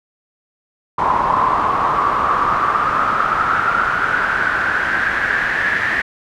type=noise with band-pass filter sweep; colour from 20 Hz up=brown; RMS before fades=-17 dBFS; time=0.98-6.02 s; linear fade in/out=10 ms; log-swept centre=1000 to 1800 Hz; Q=7.9; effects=none